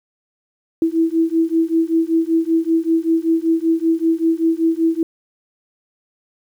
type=beating tone pair; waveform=sine; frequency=325 / 330.2 Hz; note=E4 / E4; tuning=-24 / +3 cents; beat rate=5.2 Hz; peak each=-17 dBFS; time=0.82-5.03 s; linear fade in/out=2 ms; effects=8-bit